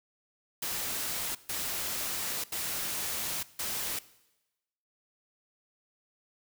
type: noise bursts at uneven times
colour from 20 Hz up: white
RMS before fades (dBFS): -34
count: 4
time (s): 0.62-1.35 / 1.49-2.44 / 2.52-3.43 / 3.59-3.99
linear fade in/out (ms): 5
effects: noise-tail reverb RT60 1.0 s tail -19 dB re dry

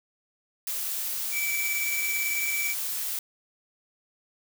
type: noise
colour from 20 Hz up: blue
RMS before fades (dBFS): -31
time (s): 0.67-3.19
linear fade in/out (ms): 2
type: tone with tremolo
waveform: square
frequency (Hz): 2311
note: D7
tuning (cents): -28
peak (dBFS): -27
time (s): 1.31-2.75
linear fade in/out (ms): 50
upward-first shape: sine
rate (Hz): 18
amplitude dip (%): 35
effects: none

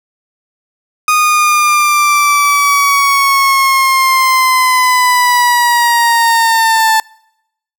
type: linear sweep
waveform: 30% pulse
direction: down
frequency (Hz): 1238 to 880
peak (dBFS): -5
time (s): 1.08-7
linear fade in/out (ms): 2
effects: noise-tail reverb RT60 0.8 s tail -26 dB re dry

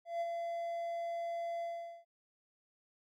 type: tone with ADSR envelope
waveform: triangle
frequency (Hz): 680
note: F5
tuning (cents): -46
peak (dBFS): -30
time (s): 0.05-2.05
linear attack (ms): 160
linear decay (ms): 34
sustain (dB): -4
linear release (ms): 430
effects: none

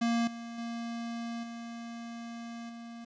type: tone with level steps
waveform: square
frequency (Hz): 233.1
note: A#3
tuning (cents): 0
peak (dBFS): -27 / -40 / -36 / -40 / -44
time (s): 0.01-3.05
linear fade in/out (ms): 10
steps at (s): 0.27 / 0.58 / 1.43 / 2.69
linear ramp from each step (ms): 5
effects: resampled to 16000 Hz + 10-bit

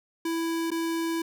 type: tone with dropouts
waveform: square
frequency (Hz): 330.5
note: E4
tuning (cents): +5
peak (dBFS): -27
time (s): 0.25-1.22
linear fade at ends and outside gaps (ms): 5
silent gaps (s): 0.705-0.715
effects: none

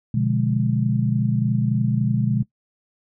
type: chord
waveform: sine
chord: B diminished seventh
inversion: none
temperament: equal with one note detuned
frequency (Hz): 123.47 / 146.83 / 177.26 / 207.7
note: B2 / D3 / F3 / Ab3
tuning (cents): 0 / 0 / +26 / 0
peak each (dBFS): -21 / -24 / -27 / -23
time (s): 0.14-2.43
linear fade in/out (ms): 5
effects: noise-tail reverb RT60 0.1 s tail -18 dB re dry

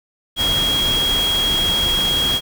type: tone in noise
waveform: sine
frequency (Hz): 3284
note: G#7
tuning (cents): -20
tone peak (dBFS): -16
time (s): 0.36-2.41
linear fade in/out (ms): 50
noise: pink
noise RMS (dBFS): -24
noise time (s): 0.36-2.41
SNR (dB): +5
effects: none

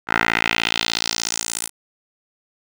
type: tone with band-pass filter sweep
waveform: 10% pulse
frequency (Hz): 56.7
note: A#1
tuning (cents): -47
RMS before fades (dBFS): -22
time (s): 0.07-1.7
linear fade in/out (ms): 50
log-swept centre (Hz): 1500 to 10000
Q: 2.2
effects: none

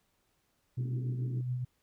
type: tone with tremolo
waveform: sine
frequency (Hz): 125.2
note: B2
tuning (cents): +24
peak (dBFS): -29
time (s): 0.77-1.65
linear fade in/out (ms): 10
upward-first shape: triangle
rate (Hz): 7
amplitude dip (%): 45
type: band-pass noise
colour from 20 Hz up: pink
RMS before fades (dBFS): -46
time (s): 0.78-1.41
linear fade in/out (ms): 2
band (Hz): 180 to 410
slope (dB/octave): 96
effects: pink hiss -75 dBFS RMS until 1.82 s

